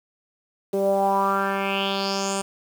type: tone with low-pass filter sweep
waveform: 10% pulse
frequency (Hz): 196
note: G3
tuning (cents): 0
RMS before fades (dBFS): -23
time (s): 0.73-2.42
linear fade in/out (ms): 10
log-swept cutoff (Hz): 450 to 8800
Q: 4.7
effects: 7-bit